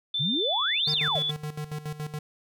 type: tone with vibrato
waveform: sine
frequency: 3520 Hz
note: A7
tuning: in tune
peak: -25 dBFS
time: 0.14-1.31 s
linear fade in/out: 5 ms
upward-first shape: sine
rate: 1.6 Hz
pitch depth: 37 cents each way
type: exponential two-way sweep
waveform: sine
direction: up then down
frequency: 123.47 to 5300 to 495.1 Hz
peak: -27 dBFS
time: 0.19-1.2 s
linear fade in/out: 20 ms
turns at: 0.91 s
type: tone with tremolo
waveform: square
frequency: 151 Hz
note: D3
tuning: 48 cents sharp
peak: -31 dBFS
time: 0.87-2.19 s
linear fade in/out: 5 ms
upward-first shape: square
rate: 7.1 Hz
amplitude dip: 75%
effects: none